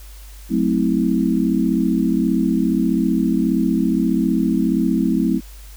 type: chord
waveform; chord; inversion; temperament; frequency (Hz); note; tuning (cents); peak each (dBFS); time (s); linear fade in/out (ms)
sine; F# half-diminished seventh; none; equal with one note detuned; 185 / 220 / 261.6 / 324; F#3 / A3 / C4 / E4; 0 / 0 / 0 / -30; -21 / -20 / -20 / -21; 0.49-5.41; 50
effects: added 50 Hz sine -36 dBFS peak until 5.76 s + white hiss -46 dBFS RMS until 5.76 s